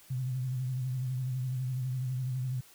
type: tone with vibrato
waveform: sine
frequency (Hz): 128.3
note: C3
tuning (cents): -34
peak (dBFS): -30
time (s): 0.1-2.61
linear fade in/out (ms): 10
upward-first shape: sine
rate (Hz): 12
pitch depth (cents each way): 54
effects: white hiss -57 dBFS RMS until 2.74 s